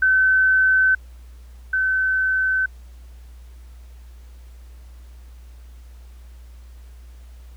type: tone pair in turn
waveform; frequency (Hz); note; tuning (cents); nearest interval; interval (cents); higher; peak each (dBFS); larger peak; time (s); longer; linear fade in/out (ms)
sine; 1527 / 1527; G6 / G6; -46 / -46; unison; 0; neither; -13 / -17; first; 0.02-0.95 / 1.73-2.66; neither; 5
effects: added 60 Hz sine -39 dBFS peak until 7.56 s + pink hiss -57 dBFS RMS until 7.56 s